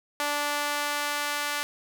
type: tone with high-pass filter sweep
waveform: sawtooth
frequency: 292 Hz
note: D4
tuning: 10 cents flat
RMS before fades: -29 dBFS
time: 0.2-1.63 s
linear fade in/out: 0 ms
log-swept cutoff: 830 to 1300 Hz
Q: 0.93
effects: none